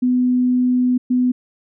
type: tone bursts at uneven times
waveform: sine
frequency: 250.1 Hz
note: B3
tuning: 22 cents sharp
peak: -13 dBFS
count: 2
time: 0.02-0.98 / 1.1-1.32 s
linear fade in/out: 10 ms
effects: none